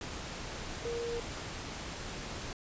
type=tone in noise; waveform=sine; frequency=469.4 Hz; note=A#4; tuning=12 cents sharp; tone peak=-34 dBFS; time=0.85-1.2 s; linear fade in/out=2 ms; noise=pink; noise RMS=-41 dBFS; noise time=0.01-2.53 s; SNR=+4 dB; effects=resampled to 16000 Hz